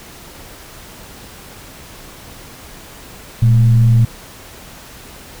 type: tone with frequency modulation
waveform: sine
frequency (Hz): 116.54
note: A#2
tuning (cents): 0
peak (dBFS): -7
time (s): 3.42-4.05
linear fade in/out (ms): 5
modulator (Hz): 95.7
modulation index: 0.34
effects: pink hiss -37 dBFS RMS until 5.4 s